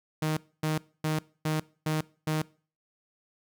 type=tone bursts; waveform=sawtooth; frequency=155.56 Hz; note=D#3; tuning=in tune; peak=-22 dBFS; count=6; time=0.22-2.42 s; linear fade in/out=5 ms; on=150 ms; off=260 ms; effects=noise-tail reverb RT60 0.4 s tail -22 dB re dry